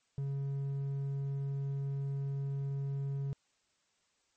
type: tone with hard clipping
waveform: sine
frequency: 138.59 Hz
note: C#3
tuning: in tune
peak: -34 dBFS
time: 0.18-3.33 s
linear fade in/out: 0 ms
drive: 3 dB
effects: white hiss -75 dBFS RMS until 4.36 s + MP3 32 kbps